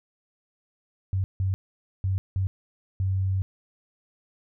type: tone bursts at uneven times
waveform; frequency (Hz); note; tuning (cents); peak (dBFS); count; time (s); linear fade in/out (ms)
sine; 95.3; G2; -48; -22; 5; 1.13-1.24 / 1.4-1.54 / 2.04-2.18 / 2.36-2.47 / 3-3.42; 0
effects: none